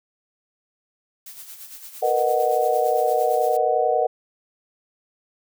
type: noise with tremolo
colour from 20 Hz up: blue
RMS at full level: -38 dBFS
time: 1.26-3.57 s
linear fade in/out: 5 ms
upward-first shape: sine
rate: 8.8 Hz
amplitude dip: 55%
type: chord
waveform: sine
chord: B major seventh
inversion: third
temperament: just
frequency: 463 / 493.9 / 617.4 / 740.8 Hz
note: A#4 / B4 / D#5 / F#5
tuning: -12 / 0 / -14 / +2 cents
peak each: -24 / -24 / -23 / -21 dBFS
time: 2.02-4.07 s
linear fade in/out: 10 ms
effects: none

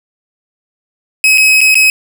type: tone with dropouts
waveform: 40% pulse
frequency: 2549 Hz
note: D#7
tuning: 41 cents sharp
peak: -4 dBFS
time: 1.24-1.9 s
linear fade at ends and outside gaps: 1 ms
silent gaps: 1.376-1.38 / 1.607-1.613 / 1.744-1.754 s
effects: none

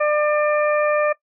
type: harmonic tone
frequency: 598 Hz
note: D5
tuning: 31 cents sharp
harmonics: 1 / 2 / 3 / 4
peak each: -17 / -23 / -27 / -29 dBFS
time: 0-1.13 s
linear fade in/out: 10 ms
effects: noise-tail reverb RT60 0.1 s tail -20 dB re dry

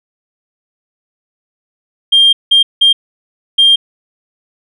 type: tone bursts at uneven times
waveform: sine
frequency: 3200 Hz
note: G7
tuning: 35 cents sharp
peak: -3 dBFS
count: 4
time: 2.12-2.33 / 2.51-2.63 / 2.81-2.93 / 3.58-3.76 s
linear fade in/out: 10 ms
effects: tanh soft clip ceiling -1 dBFS

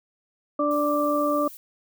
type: harmonic tone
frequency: 293.7 Hz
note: D4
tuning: in tune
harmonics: 1 / 2 / 4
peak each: -25 / -24 / -25 dBFS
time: 0.59-1.48 s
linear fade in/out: 5 ms
type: noise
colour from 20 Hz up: violet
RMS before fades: -43 dBFS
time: 0.71-1.57 s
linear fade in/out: 0 ms
effects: none

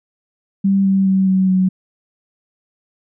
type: tone with pitch steps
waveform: sine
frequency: 195.7 / 193.34 / 191.01 / 188.71 / 186.43 Hz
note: G3 / G3 / G3 / F#3 / F#3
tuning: -3 / -24 / -45 / +34 / +13 cents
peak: -11 dBFS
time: 0.64-1.69 s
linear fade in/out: 10 ms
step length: 210 ms
effects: none

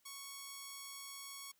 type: tone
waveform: 5% pulse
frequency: 1108.7 Hz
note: C#6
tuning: in tune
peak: -35 dBFS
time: 0.05-1.52 s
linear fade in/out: 10 ms
effects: white hiss -75 dBFS RMS until 1.59 s

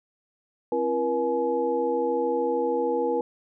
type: tone cluster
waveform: sine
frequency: 265.1 / 338.2 / 479.6 / 846 Hz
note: C4 / E4 / A#4 / G#5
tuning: +23 / +44 / +49 / +32 cents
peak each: -32 / -30 / -24 / -30 dBFS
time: 0.72-3.21 s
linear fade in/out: 2 ms
effects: none

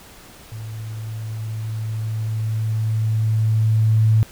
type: tone with level ramp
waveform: sine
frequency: 110 Hz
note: A2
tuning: in tune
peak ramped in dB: -29 to -11 dBFS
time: 0.52-4.23 s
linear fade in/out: 0 ms
effects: pink hiss -44 dBFS RMS until 4.31 s

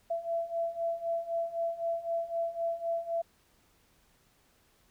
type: beating tone pair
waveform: sine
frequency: 669 / 672.9 Hz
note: E5 / E5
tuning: +25 / +35 cents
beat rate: 3.9 Hz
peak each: -35 / -32 dBFS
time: 0.1-3.22 s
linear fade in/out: 10 ms
effects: pink hiss -67 dBFS RMS until 4.9 s

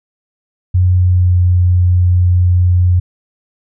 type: tone with pitch glide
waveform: sine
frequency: 90.8 to 89.55 Hz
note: F#2 to F2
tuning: -32 to +44 cents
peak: -7 dBFS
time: 0.74-3 s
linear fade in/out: 10 ms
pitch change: -24 cents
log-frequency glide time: 0.97-1.34 s
effects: none

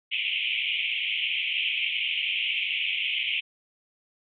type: band-pass noise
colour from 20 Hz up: white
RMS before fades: -28 dBFS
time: 0.11-3.41 s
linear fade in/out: 20 ms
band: 2200 to 3200 Hz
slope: 96 dB/octave
effects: none

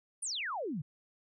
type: exponential sweep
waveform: sine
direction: down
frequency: 9970 to 130.81 Hz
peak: -34 dBFS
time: 0.22-0.82 s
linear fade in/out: 10 ms
effects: none

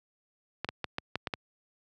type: clicks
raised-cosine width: 0.3 ms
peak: -15 dBFS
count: 7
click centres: 0.646 / 0.689 / 0.843 / 0.984 / 1.156 / 1.272 / 1.338 s
effects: high-pass 80 Hz 12 dB/octave

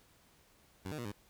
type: tone with pitch steps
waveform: 15% pulse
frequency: 93.8 / 153 / 120 / 101.7 Hz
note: F#2 / D#3 / B2 / G#2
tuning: +24 / -29 / -49 / -36 cents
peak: -33 dBFS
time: 0.85-1.118 s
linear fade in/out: 5 ms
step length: 67 ms
effects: pink hiss -66 dBFS RMS until 1.29 s

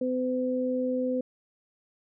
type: tone pair together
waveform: sine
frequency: 254 / 508 Hz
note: B3 / B4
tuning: +49 / +49 cents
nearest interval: octave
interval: 1200 cents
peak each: -28 dBFS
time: 0.01-1.21 s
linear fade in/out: 5 ms
effects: none

